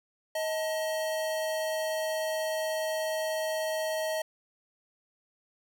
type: tone pair together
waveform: square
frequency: 631 / 886.7 Hz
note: D#5 / A5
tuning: +24 / +13 cents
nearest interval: tritone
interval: 589 cents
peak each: -30 / -40 dBFS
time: 0.35-4.22 s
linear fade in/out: 5 ms
effects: none